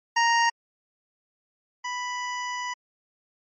25% pulse tone pair in turn, 932.3 / 987.7 Hz, A#5 / B5, 0 / 0 cents, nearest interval minor second, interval 100 cents, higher second, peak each -15 / -25 dBFS, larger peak first, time 0.16-0.5 / 1.84-2.74 s, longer second, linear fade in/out 10 ms, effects MP3 32 kbps

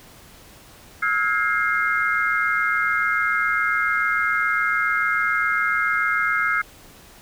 sine tone cluster, 1294 / 1421 / 1639 / 2115 Hz, E6 / F6 / G#6 / C7, -32 / +30 / -23 / +18 cents, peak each -24 dBFS, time 1.02-6.62 s, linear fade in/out 10 ms, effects pink hiss -47 dBFS RMS until 7.21 s

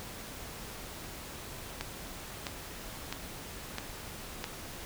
click train, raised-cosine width 0.2 ms, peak -17 dBFS, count 5, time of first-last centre 1.81-4.442 s, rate 1.52 Hz, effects pink hiss -44 dBFS RMS until 4.85 s

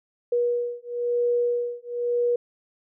sine beating tone pair, 481 / 482 Hz, B4 / B4, -46 / -42 cents, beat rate 1 Hz, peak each -25 dBFS, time 0.32-2.36 s, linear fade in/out 5 ms, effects none

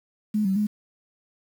sine tone with pitch steps, 212.2 / 191.7 / 209.8 Hz, G#3 / G3 / G#3, +38 / -38 / +18 cents, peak -20 dBFS, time 0.34-0.67 s, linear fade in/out 10 ms, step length 110 ms, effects 8-bit

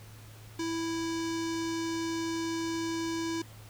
square tone with low-pass filter, 329.6 Hz, E4, in tune, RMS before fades -33 dBFS, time 0.59-3.42 s, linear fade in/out 5 ms, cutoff 6300 Hz, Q 2.2, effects added 108 Hz sine -48 dBFS peak until 3.69 s + pink hiss -54 dBFS RMS until 3.69 s

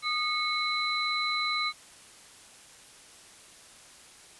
sine tone cluster, 1226 / 2188 / 4010 Hz, D#6 / C#7 / B7, -26 / -23 / +26 cents, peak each -31 dBFS, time 0.02-1.73 s, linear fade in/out 50 ms, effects white hiss -52 dBFS RMS until 4.39 s + resampled to 24000 Hz

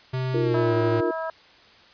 square tone with pitch glide, 129.3 to 112.56 Hz, C3 to A2, -20 to +40 cents, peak -25 dBFS, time 0.13-1.01 s, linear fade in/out 10 ms, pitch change -240 cents, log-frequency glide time 0.4-0.73 s
sine chord, Eb suspended second, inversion none, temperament equal with one note detuned, 311.1 / 350.2 / 466.2 Hz, Eb4 / F4 / Bb4, 0 / +5 / 0 cents, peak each -30 / -24 / -26 dBFS, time 0.34-1.11 s, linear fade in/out 5 ms
harmonic tone, 323.9 Hz, E4, 30 cents flat, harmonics 2 / 3 / 4 / 5, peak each -29 / -33 / -35 / -37 dBFS, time 0.54-1.3 s, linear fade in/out 2 ms
effects white hiss -52 dBFS RMS until 1.93 s + resampled to 11025 Hz

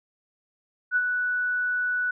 sine tone with ADSR envelope, 1480 Hz, F#6, in tune, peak -18 dBFS, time 0.91-2.11 s, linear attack 51 ms, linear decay 46 ms, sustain -5 dB, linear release 5 ms, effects none

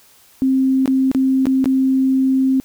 sine tone with dropouts, 264.2 Hz, C4, 17 cents sharp, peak -12 dBFS, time 0.42-2.6 s, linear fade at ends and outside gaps 0 ms, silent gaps 0.858-0.877 / 1.115-1.148 / 1.456-1.468 / 1.643-1.657 s, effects white hiss -50 dBFS RMS until 2.64 s

